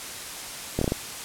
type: slowing click train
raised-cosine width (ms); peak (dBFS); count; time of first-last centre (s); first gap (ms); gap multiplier
2; -10; 5; 0.79-0.921; 24; 1.21
effects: white hiss -36 dBFS RMS until 1.24 s + low-pass 11000 Hz 12 dB/octave